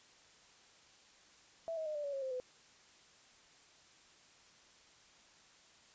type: tone with pitch steps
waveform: sine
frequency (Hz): 660 / 635.3 / 611.5 / 588.7 / 566.7 / 545.5 / 525.1 / 505.4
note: E5 / D#5 / D#5 / D5 / C#5 / C#5 / C5 / B4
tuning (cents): +2 / +36 / -30 / +4 / +38 / -28 / +6 / +40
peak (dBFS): -37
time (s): 1.68-2.4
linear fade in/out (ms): 0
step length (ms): 90
effects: white hiss -63 dBFS RMS until 5.94 s + resampled to 16000 Hz